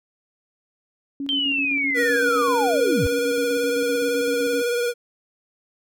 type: tone with tremolo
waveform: sine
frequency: 278.5 Hz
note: C#4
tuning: 8 cents sharp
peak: -25 dBFS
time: 1.2-4.62 s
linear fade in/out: 2 ms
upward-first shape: square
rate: 7.8 Hz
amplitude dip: 45%
type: linear sweep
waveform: sine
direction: down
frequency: 3162 to 54.4 Hz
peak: -20 dBFS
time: 1.29-3.07 s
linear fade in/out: 0 ms
type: tone with vibrato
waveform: square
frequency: 480 Hz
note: B4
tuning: 49 cents flat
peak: -21 dBFS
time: 1.94-4.94 s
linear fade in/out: 50 ms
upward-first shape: triangle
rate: 18 Hz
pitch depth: 37 cents each way
effects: none